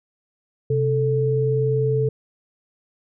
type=tone pair together; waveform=sine; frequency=130.96 / 439.6 Hz; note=C3 / A4; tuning=+2 / -2 cents; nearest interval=octave + major sixth; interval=2096 cents; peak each=-20 dBFS; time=0.7-2.09 s; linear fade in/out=5 ms; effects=none